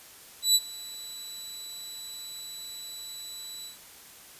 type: tone with ADSR envelope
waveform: 25% pulse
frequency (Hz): 3951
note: B7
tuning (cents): 0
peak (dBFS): -13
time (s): 0.42-3.78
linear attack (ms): 130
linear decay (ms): 43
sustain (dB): -22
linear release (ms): 130
effects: white hiss -50 dBFS RMS until 4.39 s + resampled to 32000 Hz